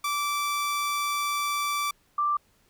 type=tone pair in turn; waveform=sawtooth / sine; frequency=1164 / 1177.5 Hz; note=D6 / D6; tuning=-16 / +4 cents; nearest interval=unison; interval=20 cents; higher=second; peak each=-22 dBFS; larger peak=neither; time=0.04-1.91 / 2.18-2.37 s; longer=first; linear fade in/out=5 ms; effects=pink hiss -65 dBFS RMS until 2.69 s